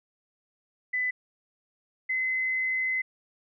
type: tone pair in turn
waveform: sine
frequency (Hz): 2003 / 2043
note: B6 / C7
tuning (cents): +24 / -42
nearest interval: unison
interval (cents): 34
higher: second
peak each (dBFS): -25 / -25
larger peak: neither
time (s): 0.93-1.11 / 2.09-3.02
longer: second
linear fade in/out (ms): 10
effects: none